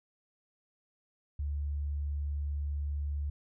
sine tone, 72.4 Hz, D2, 24 cents flat, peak -31 dBFS, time 1.39-3.3 s, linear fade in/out 5 ms, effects none

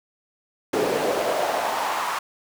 brown noise with high-pass filter sweep, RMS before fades -24 dBFS, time 0.73-2.19 s, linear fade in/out 5 ms, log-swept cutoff 390 to 1100 Hz, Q 2.8, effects none

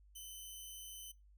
10% pulse tone, 3041 Hz, F#7, 47 cents sharp, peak -40 dBFS, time 0.15-1.12 s, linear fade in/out 10 ms, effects noise-tail reverb RT60 0.2 s tail -20 dB re dry + added 50 Hz sine -61 dBFS peak until 1.37 s

